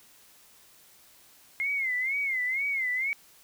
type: tone with vibrato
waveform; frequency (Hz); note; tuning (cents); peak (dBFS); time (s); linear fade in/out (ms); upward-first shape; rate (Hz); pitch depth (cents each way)
sine; 2118; C7; +21; -26; 1.6-3.13; 0; sine; 2.1; 120
effects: white hiss -57 dBFS RMS until 3.43 s